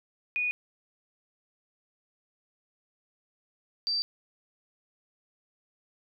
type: tone pair in turn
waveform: sine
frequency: 2466 / 4665 Hz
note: D#7 / D8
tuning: -16 / -12 cents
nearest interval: major seventh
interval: 1104 cents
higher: second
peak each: -26 dBFS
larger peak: neither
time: 0.36-0.51 / 3.87-4.02 s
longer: neither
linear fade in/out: 0 ms
effects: none